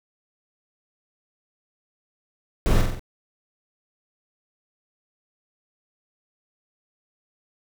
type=noise with echo; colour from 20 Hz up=brown; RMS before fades=-19 dBFS; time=2.66-2.81 s; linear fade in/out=0 ms; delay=46 ms; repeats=4; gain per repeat=-4 dB; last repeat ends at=2.994 s; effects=none